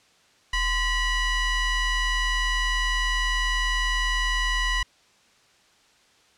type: ring-modulated tone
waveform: 30% pulse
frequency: 990 Hz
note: B5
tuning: 4 cents sharp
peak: -16 dBFS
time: 0.53-4.83 s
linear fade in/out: 5 ms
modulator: 950 Hz
effects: white hiss -59 dBFS RMS until 6.37 s + low-pass 6000 Hz 12 dB/octave